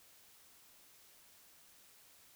silence, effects white hiss -63 dBFS RMS until 2.35 s

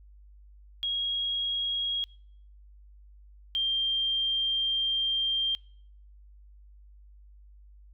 sine tone pair in turn, 3290 / 3180 Hz, G#7 / G7, -17 / +24 cents, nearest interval minor second, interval 59 cents, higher first, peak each -27 / -25 dBFS, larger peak second, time 0.83-2.04 / 3.55-5.55 s, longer second, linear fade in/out 0 ms, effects noise-tail reverb RT60 0.6 s tail -25 dB re dry + added 50 Hz sine -50 dBFS peak until 7.93 s

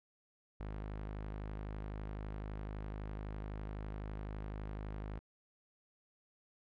sawtooth tone, 51.91 Hz, G#1, in tune, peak -37 dBFS, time 0.6-5.19 s, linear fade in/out 0 ms, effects low-pass 2000 Hz 12 dB/octave

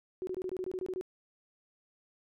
sine tone bursts, 370 Hz, F#4, in tune, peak -33 dBFS, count 11, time 0.22-1.011 s, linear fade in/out 0 ms, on 51 ms, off 23 ms, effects none

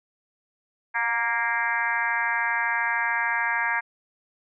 harmonic tone with a mistuned harmonic, 233.1 Hz, A#3, in tune, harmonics 3 / 4 / 5 / 6 / 7 / 8 / 9 / 10, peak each -37 / -28 / -35 / -37 / -26 / -32 / -30 / -36 dBFS, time 0.94-3.81 s, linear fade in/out 20 ms, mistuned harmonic 3, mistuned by +38 cents, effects none

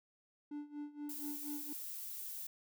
triangle tone with tremolo, 293.7 Hz, D4, in tune, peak -38 dBFS, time 0.51-1.73 s, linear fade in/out 5 ms, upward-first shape sine, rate 4.2 Hz, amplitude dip 85%
violet noise, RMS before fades -45 dBFS, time 1.09-2.47 s, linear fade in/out 5 ms
effects none

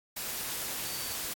sine tone in noise, 4567 Hz, D8, 49 cents flat, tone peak -43 dBFS, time 0.85-1.16 s, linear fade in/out 10 ms, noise white, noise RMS -36 dBFS, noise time 0.16-1.34 s, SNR -10 dB, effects AAC 64 kbps

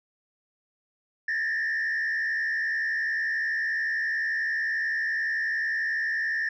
sine tone with frequency modulation, 1791 Hz, A6, 30 cents sharp, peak -23 dBFS, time 1.28-6.49 s, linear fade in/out 5 ms, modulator 71.4 Hz, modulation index 1.1, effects tanh soft clip ceiling -23 dBFS

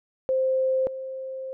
sine tone pair in turn, 523.3 / 526.6 Hz, C5 / C5, 0 / +11 cents, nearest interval unison, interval 11 cents, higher second, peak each -20 / -31 dBFS, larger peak first, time 0.29-0.87 / 0.87-1.53 s, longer second, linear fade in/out 0 ms, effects none

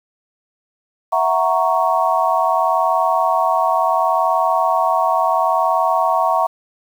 sine chord, F# dominant seventh, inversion third, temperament equal, 659.3 / 740 / 932.3 / 1108.7 Hz, E5 / F#5 / A#5 / C#6, 0 / 0 / 0 / 0 cents, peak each -19 dBFS, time 1.12-6.47 s, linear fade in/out 10 ms, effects 7-bit

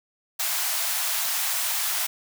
white high-pass noise, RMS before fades -26 dBFS, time 0.39-2.07 s, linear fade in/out 10 ms, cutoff 630 Hz, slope 96 dB/octave, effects none

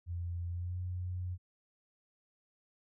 sine tone with pitch glide, 86.6 to 90.28 Hz, F2 to F#2, -14 to -42 cents, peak -35 dBFS, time 0.06-1.38 s, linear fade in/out 50 ms, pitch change +72 cents, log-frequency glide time 0.49-0.79 s, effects none

